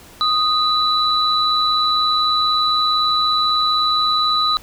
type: tone pair together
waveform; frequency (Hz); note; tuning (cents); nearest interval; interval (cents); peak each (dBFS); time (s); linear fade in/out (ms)
sine; 1244.5 / 3962; D#6 / B7; 0 / +5; octave + minor sixth; 2005; -17; 0.21-4.57; 0
effects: pink hiss -43 dBFS RMS until 4.62 s